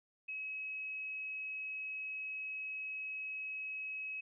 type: tone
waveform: sine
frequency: 2560 Hz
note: D#7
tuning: 49 cents sharp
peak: -39 dBFS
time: 0.28-4.21 s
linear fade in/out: 10 ms
effects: none